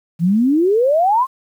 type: exponential sweep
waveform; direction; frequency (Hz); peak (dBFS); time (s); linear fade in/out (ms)
sine; up; 159.7 to 1093; -11; 0.19-1.27; 50
effects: 8-bit